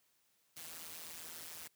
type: noise with amplitude modulation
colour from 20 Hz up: white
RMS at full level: -45 dBFS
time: 0.56-1.68 s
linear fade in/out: 10 ms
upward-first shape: sine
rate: 164 Hz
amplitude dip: 90%
effects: white hiss -75 dBFS RMS until 1.75 s + high-pass 60 Hz 12 dB/octave